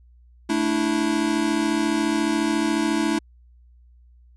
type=chord; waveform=square; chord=A suspended fourth; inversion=none; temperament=equal with one note detuned; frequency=220 / 293.7 / 327.9 Hz; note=A3 / D4 / E4; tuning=0 / 0 / -9 cents; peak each=-27 / -25 / -24 dBFS; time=0.49-3.19 s; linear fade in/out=10 ms; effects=added 60 Hz sine -49 dBFS peak until 4.36 s + resampled to 24000 Hz